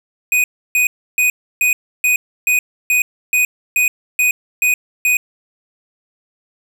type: tone bursts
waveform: square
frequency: 2489 Hz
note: D#7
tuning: in tune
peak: -12 dBFS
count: 12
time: 0.32-5.17 s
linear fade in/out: 2 ms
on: 120 ms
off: 310 ms
effects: none